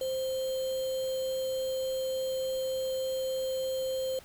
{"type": "tone with sample-and-hold", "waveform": "sine", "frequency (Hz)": 523.3, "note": "C5", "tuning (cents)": 0, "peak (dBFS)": -29, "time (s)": [0.01, 4.19], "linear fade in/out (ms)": 2, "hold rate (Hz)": 3675, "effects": ["pink hiss -54 dBFS RMS until 4.24 s"]}